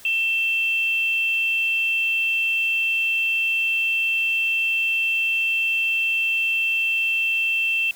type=tone pair together; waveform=sine; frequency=2680 / 3187 Hz; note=E7 / G7; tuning=+28 / +28 cents; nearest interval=minor third; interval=300 cents; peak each=-19 / -31 dBFS; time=0.05-7.91 s; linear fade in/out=2 ms; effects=white hiss -46 dBFS RMS until 7.95 s